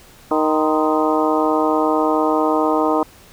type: harmonic tone with a mistuned harmonic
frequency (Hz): 155.56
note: D#3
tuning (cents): 0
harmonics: 2 / 3 / 4 / 5 / 6 / 7 / 8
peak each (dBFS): -19 / -21 / -22 / -23 / -24 / -24 / -25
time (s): 0.31-3.03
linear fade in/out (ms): 2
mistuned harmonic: 7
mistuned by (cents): -80
effects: pink hiss -46 dBFS RMS until 3.32 s